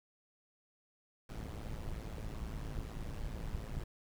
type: noise with amplitude modulation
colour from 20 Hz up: brown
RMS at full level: -38 dBFS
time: 1.29-3.84 s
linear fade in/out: 5 ms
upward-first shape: sine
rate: 109 Hz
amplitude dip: 75%
effects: none